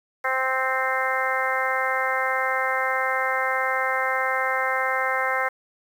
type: harmonic tone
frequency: 261.6 Hz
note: C4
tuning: in tune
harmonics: 2 / 3 / 4 / 5 / 6 / 7 / 8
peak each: -29 / -29 / -29 / -29 / -29 / -29 / -29 dBFS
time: 0.24-5.49 s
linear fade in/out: 10 ms
effects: 8-bit